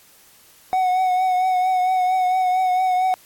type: tone with vibrato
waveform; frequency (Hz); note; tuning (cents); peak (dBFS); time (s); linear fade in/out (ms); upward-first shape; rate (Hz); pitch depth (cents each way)
triangle; 740; F#5; 0; -14; 0.73-3.14; 0; triangle; 4.4; 34
effects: white hiss -51 dBFS RMS until 3.25 s + AAC 64 kbps